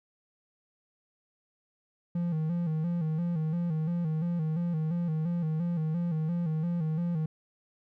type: tone with vibrato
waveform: triangle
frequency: 164.81 Hz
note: E3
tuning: in tune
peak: -25 dBFS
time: 2.15-7.26 s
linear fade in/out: 5 ms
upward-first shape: square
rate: 2.9 Hz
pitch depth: 83 cents each way
effects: none